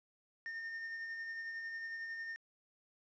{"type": "tone with tremolo", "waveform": "triangle", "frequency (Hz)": 1822, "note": "A#6", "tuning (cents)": -40, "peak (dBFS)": -38, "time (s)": [0.46, 2.36], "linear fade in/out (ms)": 0, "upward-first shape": "sine", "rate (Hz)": 11, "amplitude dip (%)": 30, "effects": ["resampled to 16000 Hz", "12-bit"]}